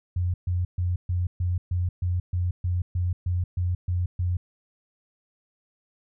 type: tone bursts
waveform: sine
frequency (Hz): 89.1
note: F2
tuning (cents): +35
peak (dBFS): -22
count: 14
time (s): 0.16-4.37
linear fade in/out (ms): 5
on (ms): 180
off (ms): 130
effects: none